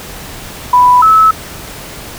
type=tone pair in turn; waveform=sine; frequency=990 / 1299.8 Hz; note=B5 / E6; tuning=+4 / -25 cents; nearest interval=perfect fourth; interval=471 cents; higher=second; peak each=-3 dBFS; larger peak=neither; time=0.73-1.02 / 1.02-1.31 s; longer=neither; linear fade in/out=5 ms; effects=pink hiss -28 dBFS RMS until 2.18 s